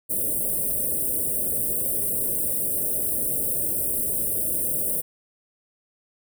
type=band-stop noise; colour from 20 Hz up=white; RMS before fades=-25 dBFS; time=0.09-5.02 s; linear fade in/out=20 ms; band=650 to 8400 Hz; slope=96 dB/octave; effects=none